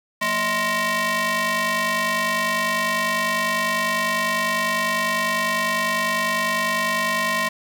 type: ring-modulated tone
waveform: sawtooth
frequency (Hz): 410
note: G#4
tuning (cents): -22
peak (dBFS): -13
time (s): 0.21-7.49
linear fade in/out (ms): 10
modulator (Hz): 1460
effects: none